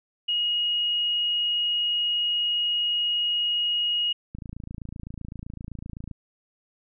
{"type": "tone", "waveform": "sine", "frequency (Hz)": 2883, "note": "F#7", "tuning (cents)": -46, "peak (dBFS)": -22, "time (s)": [0.28, 4.13], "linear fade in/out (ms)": 10}
{"type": "click train", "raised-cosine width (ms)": 5, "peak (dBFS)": -24, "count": 50, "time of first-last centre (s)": [4.35, 6.113], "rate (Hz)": 27.8}
{"effects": []}